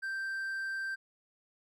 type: tone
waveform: triangle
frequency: 1568 Hz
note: G6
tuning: in tune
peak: -32 dBFS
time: 0.02-0.96 s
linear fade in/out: 20 ms
effects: none